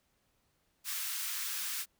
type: high-pass noise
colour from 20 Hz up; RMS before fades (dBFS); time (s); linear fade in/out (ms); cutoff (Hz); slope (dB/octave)
white; -37; 0.84-1.86; 50; 1200; 24
effects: pink hiss -75 dBFS RMS until 1.99 s